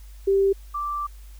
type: tone pair in turn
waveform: sine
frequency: 392 / 1172.4 Hz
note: G4 / D6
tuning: 0 / -3 cents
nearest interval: octave + perfect fifth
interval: 1897 cents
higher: second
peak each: -16 / -25 dBFS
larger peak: first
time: 0.27-0.53 / 0.74-1.07 s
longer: second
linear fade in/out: 10 ms
effects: added 50 Hz sine -40 dBFS peak until 1.39 s + white hiss -56 dBFS RMS until 1.39 s